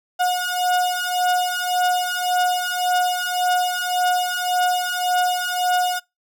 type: beating tone pair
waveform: 35% pulse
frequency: 722 / 723.8 Hz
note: F#5 / F#5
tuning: -43 / -38 cents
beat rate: 1.8 Hz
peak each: -20 dBFS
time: 0.19-6 s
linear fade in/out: 20 ms
effects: noise-tail reverb RT60 0.2 s tail -24 dB re dry